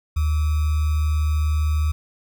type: tone with sample-and-hold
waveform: sine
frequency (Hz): 76.3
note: D#2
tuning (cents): -33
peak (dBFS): -17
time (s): 0.16-1.92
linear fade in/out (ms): 10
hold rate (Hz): 1225
effects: none